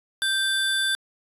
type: tone pair together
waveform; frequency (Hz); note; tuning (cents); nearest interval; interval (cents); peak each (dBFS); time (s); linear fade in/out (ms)
square; 1568 / 3520; G6 / A7; 0 / 0; octave + major second; 1400; -25; 0.22-0.95; 0
effects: resampled to 32000 Hz